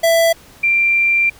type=tone pair in turn; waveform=square / sine; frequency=664 / 2366 Hz; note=E5 / D7; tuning=+12 / +12 cents; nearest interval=octave + minor seventh; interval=2200 cents; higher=second; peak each=-11 dBFS; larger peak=neither; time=0.03-0.33 / 0.63-1.3 s; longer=second; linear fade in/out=10 ms; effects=pink hiss -44 dBFS RMS until 1.39 s